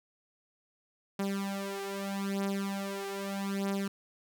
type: beating tone pair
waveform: sawtooth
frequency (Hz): 196.8 / 197.6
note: G3 / G3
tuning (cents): +7 / +14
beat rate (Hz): 0.8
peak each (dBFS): -31 / -32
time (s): 1.19-3.88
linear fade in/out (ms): 5
effects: none